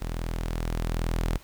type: tone with level ramp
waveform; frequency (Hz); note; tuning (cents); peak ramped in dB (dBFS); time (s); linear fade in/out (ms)
sawtooth; 41.2; E1; 0; -26 to -20; 0.01-1.38; 10
effects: pink hiss -53 dBFS RMS until 1.43 s